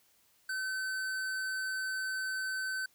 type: tone with tanh clipping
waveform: sine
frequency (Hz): 1529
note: G6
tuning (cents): -44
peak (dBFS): -35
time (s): 0.49-2.86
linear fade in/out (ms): 5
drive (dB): 18
effects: white hiss -68 dBFS RMS until 2.94 s